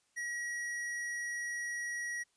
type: tone with hard clipping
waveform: sine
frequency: 1911 Hz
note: A#6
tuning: 43 cents sharp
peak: -37 dBFS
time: 0.16-2.24 s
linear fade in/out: 20 ms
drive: 18 dB
effects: white hiss -74 dBFS RMS until 2.36 s + resampled to 22050 Hz